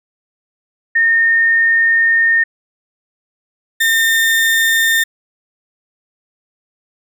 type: tone pair in turn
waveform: sine / 35% pulse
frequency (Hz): 1830 / 1813.2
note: A#6 / A#6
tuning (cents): -32 / -48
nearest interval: unison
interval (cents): 16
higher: first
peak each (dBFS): -9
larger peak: neither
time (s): 0.95-2.44 / 3.8-5.04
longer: first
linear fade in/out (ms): 10
effects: none